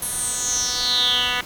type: tone with band-pass filter sweep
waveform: 10% pulse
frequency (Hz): 246.9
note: B3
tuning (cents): 0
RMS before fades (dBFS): -22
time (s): 0.02-1.41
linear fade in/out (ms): 2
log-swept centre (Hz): 11000 to 2400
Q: 6.6
effects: pink hiss -38 dBFS RMS until 1.45 s